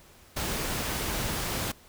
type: noise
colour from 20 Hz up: pink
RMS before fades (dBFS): -31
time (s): 0.36-1.72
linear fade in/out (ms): 10
effects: pink hiss -55 dBFS RMS until 1.88 s